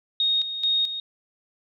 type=tone with tremolo; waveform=sine; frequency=3724 Hz; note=A#7; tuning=2 cents flat; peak=-19 dBFS; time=0.2-1 s; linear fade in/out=2 ms; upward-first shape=square; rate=2.3 Hz; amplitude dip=65%; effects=none